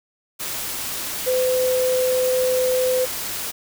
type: tone in noise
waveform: sine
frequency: 509 Hz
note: C5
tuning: 48 cents flat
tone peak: -17 dBFS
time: 1.26-3.06 s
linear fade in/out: 20 ms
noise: white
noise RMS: -28 dBFS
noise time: 0.39-3.52 s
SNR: +8 dB
effects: none